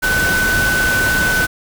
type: tone in noise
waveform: sine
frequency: 1505 Hz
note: F#6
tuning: 29 cents sharp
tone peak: -14 dBFS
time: 0.02-1.47 s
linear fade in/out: 20 ms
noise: pink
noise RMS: -20 dBFS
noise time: 0.02-1.47 s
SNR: +3 dB
effects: none